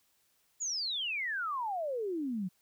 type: exponential sweep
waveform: sine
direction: down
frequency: 7100 to 174.61 Hz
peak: -32 dBFS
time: 0.6-2.49 s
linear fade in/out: 20 ms
effects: white hiss -72 dBFS RMS until 2.61 s